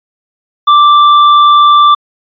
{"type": "tone with tanh clipping", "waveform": "triangle", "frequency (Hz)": 1174.7, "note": "D6", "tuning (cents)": 0, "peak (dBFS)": -4, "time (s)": [0.67, 1.95], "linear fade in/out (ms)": 10, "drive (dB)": 15, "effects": ["resampled to 11025 Hz"]}